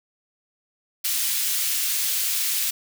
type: high-pass noise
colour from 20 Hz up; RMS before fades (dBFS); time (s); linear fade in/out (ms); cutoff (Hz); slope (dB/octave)
white; -24; 1.04-2.71; 10; 2400; 12
effects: none